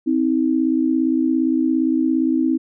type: tone pair together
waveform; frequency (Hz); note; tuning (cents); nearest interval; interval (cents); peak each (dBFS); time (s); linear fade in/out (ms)
sine; 261.6 / 319; C4 / D#4; 0 / +43; minor third; 343; -18; 0.06-2.58; 20
effects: none